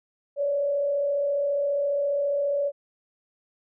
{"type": "tone with frequency modulation", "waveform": "sine", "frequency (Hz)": 569, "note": "C#5", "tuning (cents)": 45, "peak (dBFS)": -22, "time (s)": [0.36, 2.72], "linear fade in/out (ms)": 50, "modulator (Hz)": 34.7, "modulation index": 0.36, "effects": []}